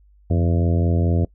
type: harmonic tone with a mistuned harmonic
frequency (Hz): 84.6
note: E2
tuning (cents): +45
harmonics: 1 / 2 / 3 / 4 / 5 / 6 / 7 / 8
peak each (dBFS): -17 / -23 / -27 / -29 / -31 / -33 / -34 / -35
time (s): 0.3-1.25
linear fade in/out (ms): 5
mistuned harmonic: 1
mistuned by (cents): +93
effects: noise-tail reverb RT60 0.1 s tail -23 dB re dry + added 50 Hz sine -50 dBFS peak until 1.34 s